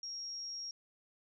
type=tone; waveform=sine; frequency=5590 Hz; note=F8; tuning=1 cent sharp; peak=-40 dBFS; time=0.03-0.71 s; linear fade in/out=2 ms; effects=none